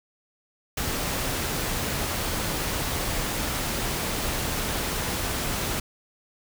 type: noise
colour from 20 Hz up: pink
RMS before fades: -28 dBFS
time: 0.77-5.8 s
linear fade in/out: 5 ms
effects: none